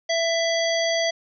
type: harmonic tone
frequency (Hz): 664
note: E5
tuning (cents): +12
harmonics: 1 / 3 / 5 / 7 / 9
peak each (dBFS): -22 / -27 / -29 / -30 / -32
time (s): 0.09-1.11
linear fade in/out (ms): 10
effects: none